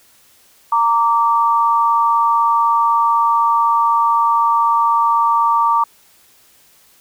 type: tone pair together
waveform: sine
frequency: 924 / 1164.2 Hz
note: A#5 / D6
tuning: -16 / -15 cents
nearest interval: major third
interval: 401 cents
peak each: -14 dBFS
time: 0.72-5.84 s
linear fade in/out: 5 ms
effects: white hiss -51 dBFS RMS until 7 s